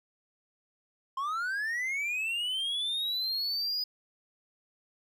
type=linear sweep; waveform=triangle; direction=up; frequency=1045 to 4978 Hz; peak=-28 dBFS; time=1.17-3.84 s; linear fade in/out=5 ms; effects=none